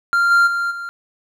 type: tone with level steps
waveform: triangle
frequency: 1390 Hz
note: F6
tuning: 9 cents flat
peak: -11 / -8 / -16 / -24 dBFS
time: 0.13-0.89 s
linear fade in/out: 0 ms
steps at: 0.3 / 0.46 / 0.7 s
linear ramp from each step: 20 ms
effects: none

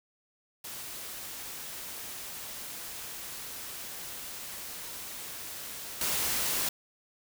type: noise with level steps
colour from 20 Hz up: white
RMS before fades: -41 / -30 dBFS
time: 0.64-6.69 s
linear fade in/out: 5 ms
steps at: 6.01 s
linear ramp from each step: 2 ms
effects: none

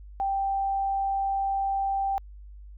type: tone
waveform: sine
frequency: 784 Hz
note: G5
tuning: in tune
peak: -24 dBFS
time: 0.2-2.18 s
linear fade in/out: 0 ms
effects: added 50 Hz sine -42 dBFS peak until 2.77 s

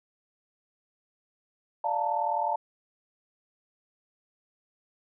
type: chord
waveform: sine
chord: Bb major seventh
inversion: first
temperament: equal with one note detuned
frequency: 587.3 / 698.5 / 880 / 919.5 Hz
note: D5 / F5 / A5 / Bb5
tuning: 0 / 0 / 0 / -24 cents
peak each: -34 / -32 / -28 / -32 dBFS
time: 1.84-2.56 s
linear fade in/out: 5 ms
effects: none

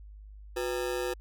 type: ring-modulated tone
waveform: 40% pulse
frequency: 429.6 Hz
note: A4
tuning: 41 cents flat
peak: -26 dBFS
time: 0.56-1.14 s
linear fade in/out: 10 ms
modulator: 66.5 Hz
effects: added 51 Hz sine -45 dBFS peak until 1.2 s

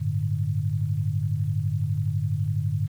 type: chord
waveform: sine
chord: G suspended second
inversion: none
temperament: equal with one note detuned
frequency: 98 / 110 / 147.77 Hz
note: G2 / A2 / D3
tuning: 0 / 0 / +11 cents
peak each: -27 dBFS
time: 0-2.88 s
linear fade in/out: 20 ms
effects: 9-bit

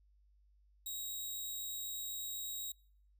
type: tone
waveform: 5% pulse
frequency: 3812 Hz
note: A#7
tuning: 38 cents sharp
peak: -32 dBFS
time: 0.86-2.72 s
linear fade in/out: 5 ms
effects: noise-tail reverb RT60 0.6 s tail -26 dB re dry + added 50 Hz sine -65 dBFS peak until 3.19 s

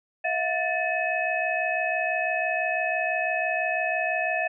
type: tone cluster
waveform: sine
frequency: 650 / 716 / 1760 / 2558 Hz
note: E5 / F5 / A6 / D#7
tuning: -24 / +43 / 0 / +47 cents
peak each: -29 dBFS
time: 0.24-4.48 s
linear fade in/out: 10 ms
effects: none

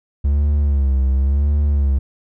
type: tone with vibrato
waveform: triangle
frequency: 69.5 Hz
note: C#2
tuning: 5 cents sharp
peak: -11 dBFS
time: 0.24-1.99 s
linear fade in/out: 10 ms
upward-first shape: sine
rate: 0.93 Hz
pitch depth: 91 cents each way
effects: none

